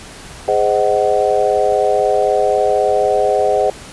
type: chord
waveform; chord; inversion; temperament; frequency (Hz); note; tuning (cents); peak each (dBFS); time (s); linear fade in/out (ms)
sine; Ab dominant seventh; none; just; 415.3 / 519.1 / 623 / 747.5; Ab4 / C5 / Eb5 / Gb5; 0 / -14 / +2 / +17; -17; 0.48-3.7; 2
effects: pink hiss -35 dBFS RMS until 3.92 s + resampled to 24000 Hz